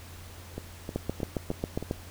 two click trains, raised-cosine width 2 ms, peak -21 / -15 dBFS, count 5 / 8, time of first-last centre 0.58-1.826 / 0.96-1.911 s, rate 3.21 / 7.36 Hz, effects added 87 Hz sine -46 dBFS peak until 2.1 s + pink hiss -49 dBFS RMS until 2.1 s

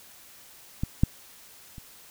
clicks, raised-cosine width 5 ms, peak -14 / -6 / -29 dBFS, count 3, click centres 0.835 / 1.035 / 1.782 s, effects white hiss -51 dBFS RMS until 2.1 s

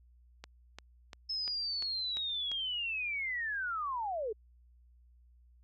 click train, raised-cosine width 0.2 ms, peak -27 dBFS, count 7, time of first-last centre 0.44-2.516 s, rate 2.89 Hz
sine linear sweep, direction down, 5230 to 404.8 Hz, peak -33 dBFS, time 1.29-4.33 s, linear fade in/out 10 ms
effects added 60 Hz sine -59 dBFS peak until 5.63 s

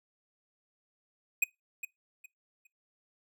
square tone with echo, 2500 Hz, D#7, 8 cents sharp, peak -23 dBFS, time 1.42-1.44 s, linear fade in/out 5 ms, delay 410 ms, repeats 3, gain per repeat -12 dB, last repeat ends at 2.67 s, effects noise-tail reverb RT60 0.2 s tail -24 dB re dry

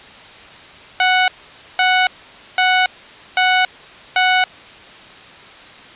15% pulse tone bursts, 740 Hz, F#5, in tune, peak -5 dBFS, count 5, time 1-4.44 s, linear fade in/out 2 ms, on 280 ms, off 510 ms, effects white hiss -39 dBFS RMS until 5.95 s + resampled to 8000 Hz

